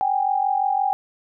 sine tone pair together, 771 / 816.8 Hz, G5 / G#5, -29 / -29 cents, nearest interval minor second, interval 100 cents, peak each -21 dBFS, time 0.01-0.93 s, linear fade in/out 0 ms, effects none

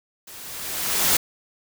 white noise with level ramp, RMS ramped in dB -42 to -17 dBFS, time 0.27-1.17 s, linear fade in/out 5 ms, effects none

